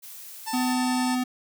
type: noise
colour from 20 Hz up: blue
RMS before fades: -42 dBFS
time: 0.02-0.74 s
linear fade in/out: 20 ms
type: harmonic tone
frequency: 887 Hz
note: A5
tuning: 14 cents sharp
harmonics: 1 / 2 / 3 / 4 / 5 / 6 / 7 / 8 / 9 / 10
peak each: -30 / -40 / -44 / -47 / -43 / -38 / -49 / -50 / -43 / -41 dBFS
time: 0.46-1.16 s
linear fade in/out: 20 ms
type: tone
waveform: square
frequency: 252 Hz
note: B3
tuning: 35 cents sharp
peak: -24 dBFS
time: 0.53-1.24 s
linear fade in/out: 10 ms
effects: none